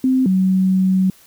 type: tone pair in turn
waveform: sine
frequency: 259.7 / 188.04 Hz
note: C4 / F#3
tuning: -13 / +28 cents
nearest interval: tritone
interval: 559 cents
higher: first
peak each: -12 / -12 dBFS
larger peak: neither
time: 0.04-0.26 / 0.26-1.1 s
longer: second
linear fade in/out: 2 ms
effects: white hiss -49 dBFS RMS until 1.26 s